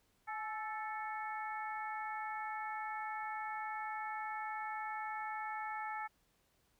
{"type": "harmonic tone with a mistuned harmonic", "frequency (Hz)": 440, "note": "A4", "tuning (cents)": 0, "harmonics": [2, 3, 4, 5], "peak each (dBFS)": [-41, -45, -47, -49], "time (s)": [0.27, 6.08], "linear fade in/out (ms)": 20, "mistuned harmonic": 2, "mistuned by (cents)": -47, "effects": ["pink hiss -75 dBFS RMS until 6.79 s"]}